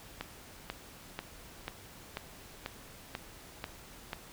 click train, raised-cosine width 0.3 ms, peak -20 dBFS, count 9, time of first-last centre 0.21-4.132 s, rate 2.04 Hz, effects pink hiss -52 dBFS RMS until 4.32 s

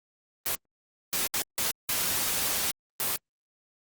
white noise bursts at uneven times, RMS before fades -28 dBFS, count 6, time 0.46-0.55 / 1.13-1.27 / 1.34-1.42 / 1.58-1.71 / 1.89-2.71 / 3-3.16 s, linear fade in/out 0 ms, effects Opus 24 kbps

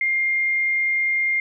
sine tone, 2115 Hz, C7, 18 cents sharp, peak -18 dBFS, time 0.01-1.4 s, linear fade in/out 2 ms, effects none

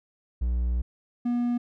triangle tone pair in turn, 60.3 / 241.2 Hz, B1 / B3, -41 / -41 cents, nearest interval 2 octaves, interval 2400 cents, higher second, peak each -21 dBFS, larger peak neither, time 0.41-0.82 / 1.25-1.58 s, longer first, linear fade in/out 10 ms, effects none

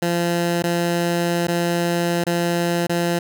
15% pulse tone with dropouts, 172.1 Hz, F3, 25 cents flat, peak -12 dBFS, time 0.02-3.19 s, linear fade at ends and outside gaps 5 ms, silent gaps 0.625-0.637 / 1.472-1.482 / 2.24-2.266 / 2.869-2.894 s, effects none

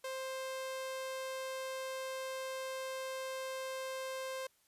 sawtooth tone, 525 Hz, C5, 6 cents sharp, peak -35 dBFS, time 0.04-4.47 s, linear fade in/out 5 ms, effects white hiss -72 dBFS RMS until 4.67 s + resampled to 32000 Hz

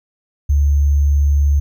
sine tone with sample-and-hold, 71.8 Hz, D2, 39 cents flat, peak -10 dBFS, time 0.49-1.6 s, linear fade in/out 10 ms, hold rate 6300 Hz, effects none

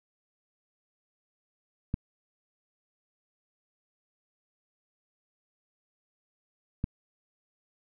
clicks, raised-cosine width 5 ms, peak -16 dBFS, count 2, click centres 1.941 / 6.841 s, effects none

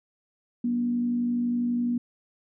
sine tone with frequency modulation, 240.6 Hz, B3, 45 cents flat, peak -23 dBFS, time 0.64-1.98 s, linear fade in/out 5 ms, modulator 52 Hz, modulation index 0.28, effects none

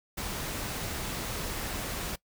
pink noise, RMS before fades -35 dBFS, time 0.17-2.16 s, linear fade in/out 10 ms, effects noise-tail reverb RT60 0.1 s tail -21 dB re dry

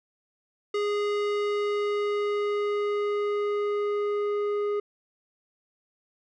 square tone with low-pass filter sweep, 412.8 Hz, G#4, 10 cents flat, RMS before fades -27 dBFS, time 0.74-4.8 s, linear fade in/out 5 ms, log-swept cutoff 4200 to 1200 Hz, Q 0.7, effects none

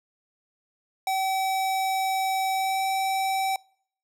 square tone with pitch glide, 765 to 769.9 Hz, G5 to G5, -42 to -31 cents, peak -24 dBFS, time 1.07-3.56 s, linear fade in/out 2 ms, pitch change +11 cents, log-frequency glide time 2.54-2.84 s, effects noise-tail reverb RT60 0.6 s tail -26 dB re dry

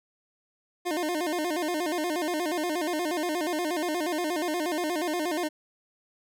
25% pulse tone with vibrato, 329 Hz, E4, 3 cents flat, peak -23 dBFS, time 0.85-5.49 s, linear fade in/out 20 ms, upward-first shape square, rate 8.4 Hz, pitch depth 130 cents each way, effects none

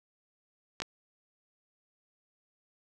clicks, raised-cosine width 0.2 ms, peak -17 dBFS, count 2, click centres 0.802 / 0.82 s, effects none

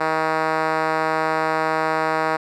5% pulse tone with band-pass filter, 158.4 Hz, D#3, 31 cents sharp, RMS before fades -21 dBFS, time 0-2.37 s, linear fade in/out 10 ms, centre 790 Hz, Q 0.74, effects none

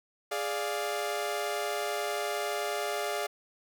sawtooth chord, D diminished, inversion second, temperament equal, 415.3 / 587.3 / 698.5 Hz, Ab4 / D5 / F5, 0 / 0 / 0 cents, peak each -31 dBFS, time 0.31-3.27 s, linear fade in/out 10 ms, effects none

